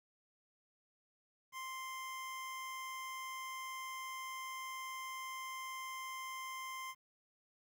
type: tone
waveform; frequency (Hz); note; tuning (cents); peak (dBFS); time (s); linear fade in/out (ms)
25% pulse; 1046.5; C6; 0; -39; 1.52-6.95; 50
effects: 12-bit